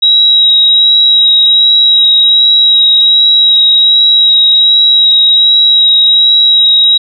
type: tone with vibrato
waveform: sine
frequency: 3838 Hz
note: A#7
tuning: 50 cents sharp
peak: -3 dBFS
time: 0.02-6.98 s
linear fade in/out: 10 ms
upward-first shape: sine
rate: 1.3 Hz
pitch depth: 12 cents each way
effects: none